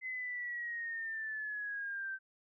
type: linear sweep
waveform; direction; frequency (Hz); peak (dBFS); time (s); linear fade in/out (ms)
sine; down; 2048 to 1547; -37; 0.01-2.19; 50
effects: none